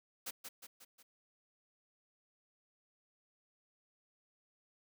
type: noise with echo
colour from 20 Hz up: white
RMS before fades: -42 dBFS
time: 0.26-0.31 s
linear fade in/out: 10 ms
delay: 180 ms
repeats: 4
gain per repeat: -5 dB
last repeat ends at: 1.03 s
effects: high-pass 200 Hz 12 dB/octave